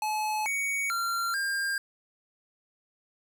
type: tone with pitch steps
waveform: square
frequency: 857 / 2240 / 1375 / 1603 Hz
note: A5 / C#7 / F6 / G6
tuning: -46 / +18 / -27 / +38 cents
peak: -28 dBFS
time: 0.02-1.78 s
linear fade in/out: 2 ms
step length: 440 ms
effects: none